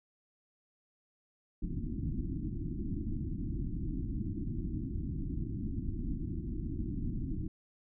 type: low-pass noise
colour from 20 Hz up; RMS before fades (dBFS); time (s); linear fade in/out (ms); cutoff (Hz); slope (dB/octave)
pink; -36; 1.62-7.48; 5; 340; 96
effects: none